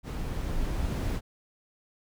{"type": "noise with level ramp", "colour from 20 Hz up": "brown", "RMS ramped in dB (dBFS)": [-33, -28], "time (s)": [0.03, 1.21], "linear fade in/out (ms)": 50, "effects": []}